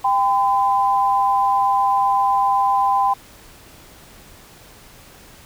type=tone pair together; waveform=sine; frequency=792.8 / 1015 Hz; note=G5 / B5; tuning=+19 / +47 cents; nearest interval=major third; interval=428 cents; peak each=-17 dBFS; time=0.04-3.14 s; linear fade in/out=10 ms; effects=pink hiss -45 dBFS RMS until 5.45 s